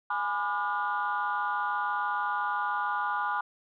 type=chord; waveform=sine; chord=G# diminished seventh; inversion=none; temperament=just; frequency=830.6 / 996.7 / 1196.1 / 1435.3 Hz; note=G#5 / B5 / D6 / F6; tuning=0 / +16 / +31 / +47 cents; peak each=-32 dBFS; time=0.1-3.41 s; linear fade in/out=5 ms; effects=tanh soft clip ceiling -20 dBFS